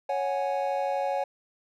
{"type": "chord", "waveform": "triangle", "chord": "C# suspended fourth", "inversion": "none", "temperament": "just", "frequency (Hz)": [554.4, 739.2, 831.5], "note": ["C#5", "F#5", "G#5"], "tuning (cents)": [0, -2, 2], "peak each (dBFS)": [-27, -29, -29], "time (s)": [0.09, 1.24], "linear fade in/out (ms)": 5, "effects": []}